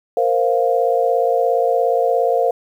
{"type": "chord", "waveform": "sine", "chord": "Bb suspended second", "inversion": "none", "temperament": "equal", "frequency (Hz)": [466.2, 523.3, 698.5], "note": ["Bb4", "C5", "F5"], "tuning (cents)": [0, 0, 0], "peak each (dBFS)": -18, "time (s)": [0.17, 2.51], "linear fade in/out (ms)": 2, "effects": ["8-bit"]}